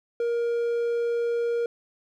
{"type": "tone", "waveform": "triangle", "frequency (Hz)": 470.6, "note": "A#4", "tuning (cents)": 16, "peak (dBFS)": -21, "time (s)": [0.2, 1.66], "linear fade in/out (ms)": 2, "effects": []}